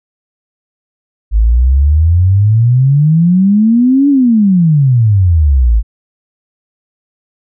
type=exponential two-way sweep; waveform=sine; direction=up then down; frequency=51.3 to 288.7 to 51.3 Hz; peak=-5 dBFS; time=1.31-5.83 s; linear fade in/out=50 ms; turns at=4.09 s; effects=none